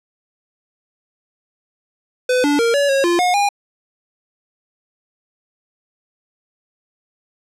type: tone with pitch steps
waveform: square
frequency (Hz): 503 / 289.8 / 464.3 / 568 / 546 / 346.6 / 721 / 812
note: B4 / D4 / A#4 / C#5 / C#5 / F4 / F#5 / G#5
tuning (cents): +32 / -23 / -7 / +42 / -26 / -13 / -45 / -39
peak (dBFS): -14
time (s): 2.29-3.49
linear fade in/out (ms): 5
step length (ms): 150
effects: low-pass 9000 Hz 12 dB/octave